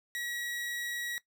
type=tone; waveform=sawtooth; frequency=1916 Hz; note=A#6; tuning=47 cents sharp; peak=-31 dBFS; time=0.15-1.18 s; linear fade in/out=0 ms; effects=noise-tail reverb RT60 0.1 s tail -18 dB re dry